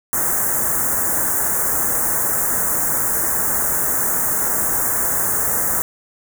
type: band-stop noise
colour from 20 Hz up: white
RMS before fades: -19 dBFS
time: 0.13-5.82 s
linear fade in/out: 0 ms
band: 1800 to 6700 Hz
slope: 48 dB/octave
effects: none